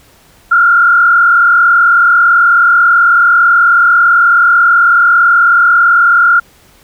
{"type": "tone with frequency modulation", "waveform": "sine", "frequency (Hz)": 1396.9, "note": "F6", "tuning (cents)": 0, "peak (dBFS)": -4, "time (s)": [0.51, 6.4], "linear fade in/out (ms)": 10, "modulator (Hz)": 38.3, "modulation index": 1.1, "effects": ["pink hiss -45 dBFS RMS until 6.83 s"]}